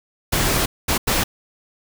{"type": "noise bursts at uneven times", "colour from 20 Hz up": "pink", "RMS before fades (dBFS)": -19, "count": 3, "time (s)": [[0.32, 0.66], [0.88, 0.98], [1.07, 1.24]], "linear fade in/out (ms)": 10, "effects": []}